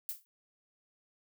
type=noise with exponential decay; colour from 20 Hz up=violet; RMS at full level=-34 dBFS; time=0.09-0.25 s; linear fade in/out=0 ms; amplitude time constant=33 ms; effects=none